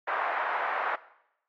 pink band-pass noise, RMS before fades -30 dBFS, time 0.07-0.96 s, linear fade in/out 10 ms, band 690 to 1800 Hz, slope 24 dB/octave, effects noise-tail reverb RT60 0.8 s tail -18 dB re dry + AAC 64 kbps

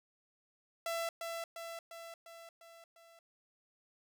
sawtooth tone with echo, 669 Hz, E5, 25 cents sharp, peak -31 dBFS, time 0.86-1.09 s, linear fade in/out 2 ms, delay 350 ms, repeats 6, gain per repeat -4 dB, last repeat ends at 3.19 s, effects none

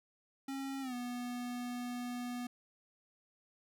square tone with pitch glide, 271.5 to 244.7 Hz, C#4 to B3, -36 to -16 cents, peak -39 dBFS, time 0.48-2.47 s, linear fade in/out 5 ms, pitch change -180 cents, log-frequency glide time 0.81-0.94 s, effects none

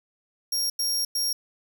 sawtooth tone bursts at uneven times, 5580 Hz, F8, 2 cents flat, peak -21 dBFS, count 3, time 0.52-0.7 / 0.79-1.05 / 1.15-1.33 s, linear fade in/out 5 ms, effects 10-bit

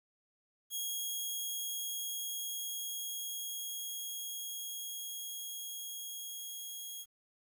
10% pulse tone with level ramp, 3290 Hz, G#7, 17 cents flat, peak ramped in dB -27 to -34 dBFS, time 0.7-7.06 s, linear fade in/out 50 ms, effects 11-bit

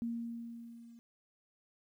sine tone with level ramp, 233.1 Hz, A#3, in tune, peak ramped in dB -33 to -53 dBFS, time 0.02-0.99 s, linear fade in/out 0 ms, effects 12-bit

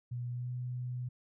sine tone with pitch glide, 121.9 to 124.39 Hz, B2 to B2, -22 to +13 cents, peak -35 dBFS, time 0.11-1.09 s, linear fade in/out 10 ms, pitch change +35 cents, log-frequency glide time 0.3-0.51 s, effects none

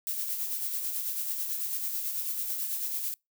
violet noise with tremolo, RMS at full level -31 dBFS, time 0.07-3.14 s, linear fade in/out 0 ms, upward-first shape sine, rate 9.1 Hz, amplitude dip 40%, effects noise-tail reverb RT60 0.2 s tail -26 dB re dry

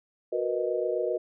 sine chord, B major seventh, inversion second, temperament equal with one note detuned, 366 / 466.2 / 493.9 / 622.3 Hz, F#4 / A#4 / B4 / D#5, -19 / 0 / 0 / 0 cents, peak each -31 dBFS, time 0.32-1.18 s, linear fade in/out 10 ms, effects none

